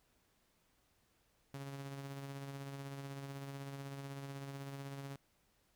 sawtooth tone with tremolo, 138.4 Hz, C#3, 2 cents flat, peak -39 dBFS, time 1.54-5.16 s, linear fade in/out 2 ms, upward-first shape sine, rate 16 Hz, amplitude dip 35%, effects pink hiss -75 dBFS RMS until 5.75 s

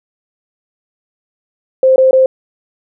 sine tone bursts, 523.3 Hz, C5, in tune, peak -5 dBFS, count 3, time 1.83-2.26 s, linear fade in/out 2 ms, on 130 ms, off 20 ms, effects none

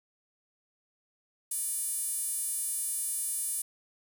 sawtooth tone with high-pass filter, 590 Hz, D5, 8 cents sharp, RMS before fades -33 dBFS, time 1.51-3.62 s, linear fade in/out 5 ms, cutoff 9900 Hz, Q 4.3, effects none

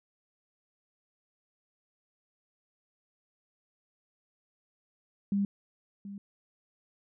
sine tone with echo, 200 Hz, G3, 35 cents sharp, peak -25 dBFS, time 5.32-5.45 s, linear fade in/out 2 ms, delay 730 ms, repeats 1, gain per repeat -14 dB, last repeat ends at 6.18 s, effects none

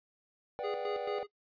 triangle chord, G major seventh, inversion first, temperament just, 490 / 588 / 735 / 784 Hz, B4 / D5 / F#5 / G5, -14 / +2 / -12 / 0 cents, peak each -37 / -38 / -42 / -40 dBFS, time 0.59-1.23 s, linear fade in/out 0 ms
square tone with tremolo, 412.7 Hz, G#4, 11 cents flat, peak -35 dBFS, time 0.63-1.27 s, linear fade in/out 20 ms, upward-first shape square, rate 4.5 Hz, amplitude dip 65%
effects noise-tail reverb RT60 0.1 s tail -20 dB re dry + resampled to 11025 Hz

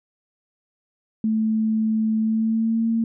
sine tone with pitch glide, 219.4 to 227.4 Hz, A3 to A#3, -5 to -43 cents, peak -18 dBFS, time 1.24-3.04 s, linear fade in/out 2 ms, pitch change +62 cents, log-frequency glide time 2.19-2.86 s, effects none

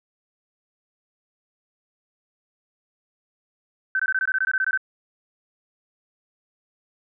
sine tone bursts, 1536 Hz, G6, 36 cents flat, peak -19 dBFS, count 13, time 3.95-4.775 s, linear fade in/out 2 ms, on 45 ms, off 20 ms, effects none

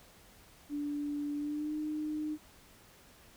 sine tone with pitch glide, 291.3 to 304.9 Hz, D4 to D#4, -14 to -35 cents, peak -33 dBFS, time 0.69-2.38 s, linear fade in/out 50 ms, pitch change +79 cents, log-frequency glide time 1.37-1.75 s, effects pink hiss -59 dBFS RMS until 3.36 s

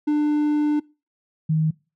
triangle / sine tone pair in turn, 298.1 / 157.28 Hz, D4 / D#3, +26 / +19 cents, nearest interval major seventh, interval 1107 cents, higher first, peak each -15 / -17 dBFS, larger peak first, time 0.07-0.8 / 1.49-1.71 s, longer first, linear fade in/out 10 ms, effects noise-tail reverb RT60 0.3 s tail -23 dB re dry

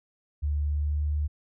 sine tone with pitch glide, 73.42 to 74.4 Hz, D2 to D2, 0 to +23 cents, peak -24 dBFS, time 0.42-1.28 s, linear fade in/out 20 ms, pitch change +23 cents, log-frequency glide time 0.63-1.06 s, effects none

